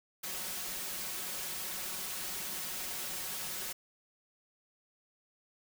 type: noise with comb filter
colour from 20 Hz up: white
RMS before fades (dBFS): -39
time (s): 0.23-3.73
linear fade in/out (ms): 10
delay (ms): 5.4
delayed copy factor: +0.7
effects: none